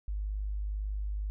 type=tone; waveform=sine; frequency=51 Hz; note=G#1; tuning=31 cents flat; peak=-31 dBFS; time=0.08-1.3 s; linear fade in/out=0 ms; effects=none